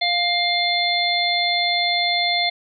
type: harmonic tone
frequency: 700 Hz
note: F5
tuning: 4 cents sharp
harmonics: 1 / 3 / 5 / 6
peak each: -23 / -23 / -23 / -23 dBFS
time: 0.01-2.5 s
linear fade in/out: 10 ms
effects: none